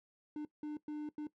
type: tone bursts at uneven times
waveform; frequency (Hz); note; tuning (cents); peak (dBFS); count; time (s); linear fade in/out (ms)
triangle; 300; D4; +37; -36; 4; 0.36-0.45 / 0.63-0.77 / 0.88-1.09 / 1.18-1.27; 2
effects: noise-tail reverb RT60 0.1 s tail -18 dB re dry